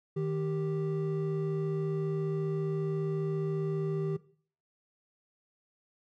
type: tone pair together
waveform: triangle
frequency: 155.57 / 392 Hz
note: D#3 / G4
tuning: 0 / 0 cents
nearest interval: octave + major third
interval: 1600 cents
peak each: -29 / -31 dBFS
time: 0.16-4.17 s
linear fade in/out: 10 ms
effects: noise-tail reverb RT60 0.5 s tail -18 dB re dry